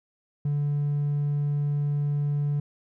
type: tone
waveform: triangle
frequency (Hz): 145.1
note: D3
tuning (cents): -21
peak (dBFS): -20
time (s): 0.45-2.6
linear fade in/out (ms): 5
effects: tanh soft clip ceiling -18 dBFS